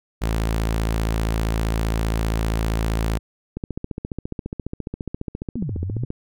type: tone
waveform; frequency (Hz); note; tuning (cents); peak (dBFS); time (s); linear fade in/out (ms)
sawtooth; 55.2; A1; +6; -16; 0.21-3.19; 20
type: click train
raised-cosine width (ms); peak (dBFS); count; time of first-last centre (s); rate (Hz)
3; -15; 38; 3.57-6.104; 14.6
type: exponential two-way sweep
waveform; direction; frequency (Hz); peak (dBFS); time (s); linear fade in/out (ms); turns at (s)
sine; down then up; 264.6 to 79.6 to 129.3; -24; 5.56-6.05; 5; 5.77
effects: none